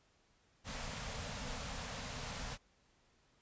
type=band-stop noise; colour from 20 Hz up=pink; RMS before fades=-43 dBFS; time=0.64-2.58 s; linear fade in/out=50 ms; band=270 to 430 Hz; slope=96 dB/octave; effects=pink hiss -72 dBFS RMS until 3.41 s + resampled to 16000 Hz